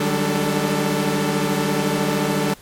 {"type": "tone cluster", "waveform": "sawtooth", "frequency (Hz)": [151.4, 188.2, 202.1, 291.3, 441.8], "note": ["D#3", "F#3", "G#3", "D4", "A4"], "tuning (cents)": [-47, 30, -47, -14, 7], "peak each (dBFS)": -21, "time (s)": [0, 2.54], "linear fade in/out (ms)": 5, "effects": ["pink hiss -46 dBFS RMS until 2.61 s", "MP3 64 kbps"]}